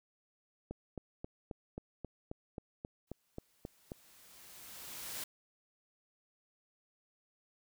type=click train; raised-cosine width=2 ms; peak=-28 dBFS; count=13; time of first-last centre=0.71-3.919 s; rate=3.74 Hz
type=noise with exponential growth; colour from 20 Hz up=white; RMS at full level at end=-41 dBFS; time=3.07-5.24 s; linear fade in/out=5 ms; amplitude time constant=470 ms
effects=none